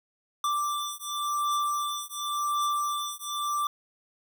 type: beating tone pair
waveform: square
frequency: 1174.7 / 1175.61 Hz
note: D6 / D6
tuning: 0 / +1 cents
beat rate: 0.91 Hz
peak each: -31 dBFS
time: 0.44-3.67 s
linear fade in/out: 2 ms
effects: none